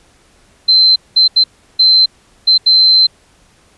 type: tone bursts at uneven times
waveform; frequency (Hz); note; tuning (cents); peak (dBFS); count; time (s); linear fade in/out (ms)
sine; 4093; C8; -39; -5; 6; 0.68-0.96 / 1.16-1.28 / 1.36-1.44 / 1.79-2.06 / 2.47-2.58 / 2.66-3.07; 10
effects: pink hiss -50 dBFS RMS until 3.77 s + resampled to 24000 Hz